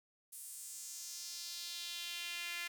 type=tone with high-pass filter sweep; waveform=sawtooth; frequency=346 Hz; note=F4; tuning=16 cents flat; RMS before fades=-45 dBFS; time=0.32-2.68 s; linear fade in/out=10 ms; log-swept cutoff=10000 to 2100 Hz; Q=2.2; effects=none